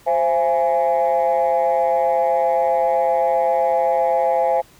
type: chord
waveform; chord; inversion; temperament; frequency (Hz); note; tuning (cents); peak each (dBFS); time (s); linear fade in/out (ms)
sine; C augmented; none; equal with one note detuned; 523.3 / 673.1 / 830.6; C5 / E5 / G#5; 0 / +36 / 0; -18; 0.06-4.62; 20
effects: tanh soft clip ceiling -10 dBFS + pink hiss -50 dBFS RMS until 4.79 s